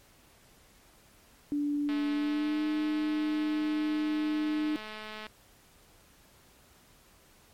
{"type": "tone with pitch glide", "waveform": "sine", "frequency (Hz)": [291, 303.9], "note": ["D4", "D#4"], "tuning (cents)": [-16, -41], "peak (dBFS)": -27, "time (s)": [1.52, 4.76], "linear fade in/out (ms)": 0, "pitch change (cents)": 75, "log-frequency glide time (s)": [2.09, 2.64]}
{"type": "click train", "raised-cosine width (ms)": 0.3, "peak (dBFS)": -26, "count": 727, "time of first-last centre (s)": [1.89, 5.267], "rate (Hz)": 215}
{"effects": ["pink hiss -60 dBFS RMS until 7.53 s", "MP3 64 kbps"]}